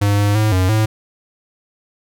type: tone with pitch steps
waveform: square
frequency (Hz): 101.8 / 102.4 / 107.9 / 92.5 / 109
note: G#2 / G#2 / A2 / F#2 / A2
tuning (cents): -34 / -24 / -33 / 0 / -16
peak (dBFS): -13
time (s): 0.01-0.86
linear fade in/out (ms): 10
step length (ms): 170
effects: none